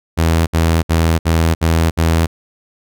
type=tone bursts; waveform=sawtooth; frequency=82 Hz; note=E2; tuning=9 cents flat; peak=-7 dBFS; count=6; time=0.17-2.27 s; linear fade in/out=20 ms; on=300 ms; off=60 ms; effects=none